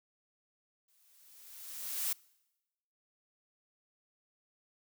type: noise with exponential growth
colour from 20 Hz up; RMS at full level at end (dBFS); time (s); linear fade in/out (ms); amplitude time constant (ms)
blue; -32; 0.88-2.13; 5; 270
effects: noise-tail reverb RT60 1.0 s tail -25 dB re dry